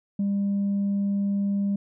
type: tone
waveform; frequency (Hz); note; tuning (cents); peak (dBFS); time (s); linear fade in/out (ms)
sine; 200; G3; +35; -20; 0.19-1.76; 5
effects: tanh soft clip ceiling -20 dBFS